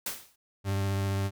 white noise with exponential decay, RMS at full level -30 dBFS, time 0.06-0.36 s, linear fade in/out 5 ms, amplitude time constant 65 ms
40% pulse tone with vibrato, 98.2 Hz, G2, 4 cents sharp, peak -26 dBFS, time 0.64-1.31 s, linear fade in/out 50 ms, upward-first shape triangle, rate 15 Hz, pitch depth 19 cents each way
effects none

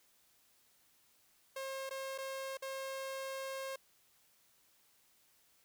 sawtooth tone with dropouts, 536 Hz, C5, 42 cents sharp, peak -36 dBFS, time 1.56-3.76 s, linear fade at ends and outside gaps 5 ms, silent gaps 1.894-1.908 / 2.179-2.184 / 2.572-2.622 s, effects white hiss -70 dBFS RMS until 5.64 s

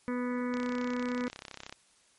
harmonic tone, 246.9 Hz, B3, in tune, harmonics 1 / 2 / 4 / 5 / 6 / 7 / 8 / 9, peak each -31 / -37 / -43 / -45 / -47 / -48 / -49 / -50 dBFS, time 0.08-1.28 s, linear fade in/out 0 ms
click train, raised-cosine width 0.2 ms, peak -24 dBFS, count 40, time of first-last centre 0.54-1.725 s, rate 32.9 Hz
effects white hiss -65 dBFS RMS until 2.18 s + MP3 48 kbps

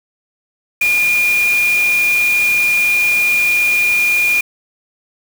sine tone in noise, 2423 Hz, D#7, 47 cents flat, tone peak -11 dBFS, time 0.81-4.41 s, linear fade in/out 5 ms, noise white, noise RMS -25 dBFS, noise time 0.81-4.41 s, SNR +11 dB, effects none

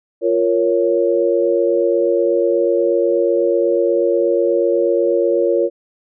sine chord, Bb minor, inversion second, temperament equal, 349.2 / 466.2 / 554.4 Hz, F4 / Bb4 / Db5, 0 / 0 / 0 cents, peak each -17 dBFS, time 0.21-5.7 s, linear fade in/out 50 ms, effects none

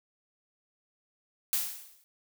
blue noise with exponential decay, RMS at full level -26 dBFS, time 1.53-2.04 s, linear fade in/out 0 ms, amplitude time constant 110 ms, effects none

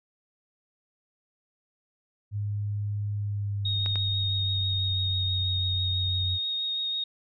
sine tone with pitch glide, 103 to 91.76 Hz, G#2 to F#2, -14 to -14 cents, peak -27 dBFS, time 2.31-6.39 s, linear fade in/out 50 ms, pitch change -200 cents, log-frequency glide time 3.16-5.63 s
sine tone with vibrato, 3729 Hz, A#7, in tune, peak -27 dBFS, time 3.65-7.04 s, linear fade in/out 5 ms, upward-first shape triangle, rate 6.1 Hz, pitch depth 13 cents each way
clicks, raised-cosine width 0.3 ms, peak -20 dBFS, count 2, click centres 3.861 / 3.957 s
effects none

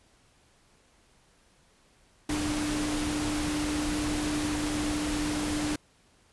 sine tone in noise, 299.4 Hz, D4, 33 cents sharp, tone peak -29 dBFS, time 2.29-5.76 s, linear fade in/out 5 ms, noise pink, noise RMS -33 dBFS, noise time 2.29-5.76 s, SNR +1 dB, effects pink hiss -63 dBFS RMS until 6.32 s + resampled to 24000 Hz

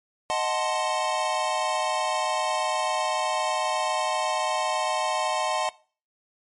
square chord, D# diminished seventh, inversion none, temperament equal, 622.3 / 740 / 880 / 1046.5 Hz, D#5 / F#5 / A5 / C6, 0 / 0 / 0 / 0 cents, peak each -30 dBFS, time 0.3-5.69 s, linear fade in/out 0 ms, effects noise-tail reverb RT60 0.4 s tail -21 dB re dry + MP3 48 kbps

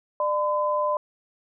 sine tone pair together, 598 / 1015 Hz, D5 / B5, +31 / +47 cents, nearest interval major sixth, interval 916 cents, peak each -24 dBFS, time 0.2-0.97 s, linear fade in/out 2 ms, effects none

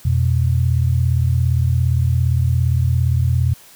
sine tone pair together, 86.04 / 123.47 Hz, F2 / B2, -25 / 0 cents, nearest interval tritone, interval 625 cents, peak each -16 dBFS, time 0.05-3.54 s, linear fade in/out 5 ms, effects white hiss -45 dBFS RMS until 3.75 s

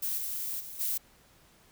violet noise with level steps, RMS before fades -32 / -35 / -43 / -31 dBFS, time 0.02-0.98 s, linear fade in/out 10 ms, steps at 0.17 / 0.59 / 0.79 s, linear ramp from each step 20 ms, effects pink hiss -61 dBFS RMS until 1.71 s

